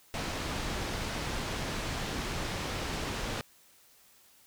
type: low-pass noise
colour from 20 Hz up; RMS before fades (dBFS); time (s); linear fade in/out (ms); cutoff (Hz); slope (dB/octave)
pink; -35; 0.14-3.41; 0; 6000; 12
effects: white hiss -61 dBFS RMS until 4.46 s